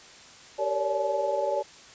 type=tone cluster; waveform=sine; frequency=392.6 / 462.7 / 555 / 576 / 858 Hz; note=G4 / A#4 / C#5 / D5 / A5; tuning=+3 / -13 / +2 / -34 / -44 cents; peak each=-34 / -34 / -33 / -27 / -31 dBFS; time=0.58-1.63 s; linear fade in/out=20 ms; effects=white hiss -49 dBFS RMS until 1.94 s + resampled to 16000 Hz